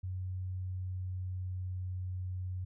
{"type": "tone with pitch glide", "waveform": "sine", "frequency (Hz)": [92.5, 91.86], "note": ["F#2", "F#2"], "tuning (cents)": [0, -12], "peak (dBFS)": -35, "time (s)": [0.03, 2.65], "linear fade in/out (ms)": 10, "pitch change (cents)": -12, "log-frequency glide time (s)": [0.5, 1.88], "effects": []}